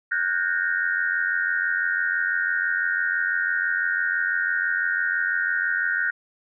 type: tone cluster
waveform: sine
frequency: 1442 / 1528 / 1622 / 1839 Hz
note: F#6 / G6 / G#6 / A#6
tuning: -45 / -45 / -41 / -24 cents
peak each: -26 / -25 / -31 / -27 dBFS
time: 0.11-6.11 s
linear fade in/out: 10 ms
effects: none